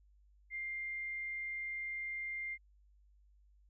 sine tone, 2100 Hz, C7, 6 cents sharp, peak -38 dBFS, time 0.5-2.58 s, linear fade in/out 50 ms, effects added 50 Hz sine -63 dBFS peak until 3.69 s

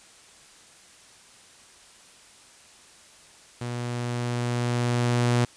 sawtooth tone with level ramp, 121.1 Hz, B2, 34 cents flat, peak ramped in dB -26 to -15 dBFS, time 3.61-5.45 s, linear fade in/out 5 ms, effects white hiss -52 dBFS RMS until 5.56 s + resampled to 22050 Hz

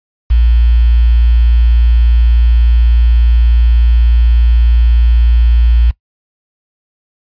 sine tone with quantisation, 58.27 Hz, A#1, in tune, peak -5 dBFS, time 0.3-5.91 s, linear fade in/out 10 ms, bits 5, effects noise-tail reverb RT60 0.1 s tail -20 dB re dry + resampled to 11025 Hz

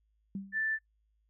sine tone with exponential decay, 195.6 Hz, G3, 4 cents flat, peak -32 dBFS, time 0.35-0.64 s, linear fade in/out 2 ms, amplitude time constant 63 ms
sine tone, 1764 Hz, A6, 4 cents sharp, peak -29 dBFS, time 0.52-0.79 s, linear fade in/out 50 ms
effects noise-tail reverb RT60 0.1 s tail -21 dB re dry + added 53 Hz sine -70 dBFS peak until 1.29 s

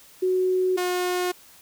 sine / sawtooth tone pair in turn, 370 / 360.1 Hz, F#4 / F#4, 0 / -47 cents, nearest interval unison, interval 47 cents, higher first, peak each -19 dBFS, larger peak neither, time 0.22-0.77 / 0.77-1.32 s, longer neither, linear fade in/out 10 ms, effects white hiss -51 dBFS RMS until 1.61 s

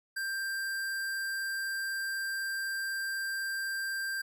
square tone, 1581 Hz, G6, 14 cents sharp, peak -33 dBFS, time 0.16-4.22 s, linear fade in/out 10 ms, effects none

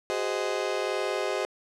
35% pulse chord, Ab dominant seventh, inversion third, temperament just, 373.8 / 415.3 / 519.1 / 623 Hz, Gb4 / Ab4 / C5 / Eb5, +18 / 0 / -14 / +2 cents, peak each -31 dBFS, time 0.1-1.45 s, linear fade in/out 0 ms, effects low-pass 7000 Hz 12 dB/octave

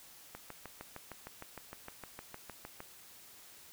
click train, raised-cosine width 0.5 ms, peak -29 dBFS, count 17, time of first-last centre 0.35-2.804 s, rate 6.52 Hz, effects white hiss -56 dBFS RMS until 3.72 s

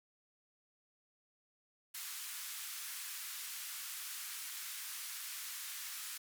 white band-pass noise, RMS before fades -45 dBFS, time 1.94-6.18 s, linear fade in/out 10 ms, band 1200 to 16000 Hz, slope 24 dB/octave, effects none

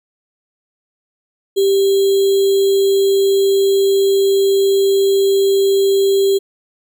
sine tone with sample-and-hold, 392.1 Hz, G4, in tune, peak -10 dBFS, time 1.56-6.39 s, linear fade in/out 20 ms, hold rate 3675 Hz, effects none

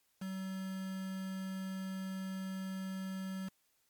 triangle tone with quantisation, 190 Hz, F#3, 46 cents sharp, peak -36 dBFS, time 0.21-3.49 s, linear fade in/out 10 ms, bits 8, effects white hiss -75 dBFS RMS until 3.89 s + MP3 96 kbps

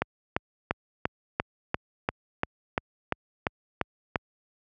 click train, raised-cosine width 0.5 ms, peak -9 dBFS, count 13, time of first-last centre 0.02-4.158 s, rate 2.9 Hz, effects high-pass 60 Hz 12 dB/octave

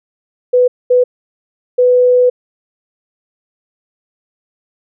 sine tone bursts at uneven times, 497 Hz, B4, 11 cents sharp, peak -6 dBFS, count 3, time 0.53-0.68 / 0.9-1.04 / 1.78-2.3 s, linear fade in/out 10 ms, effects none

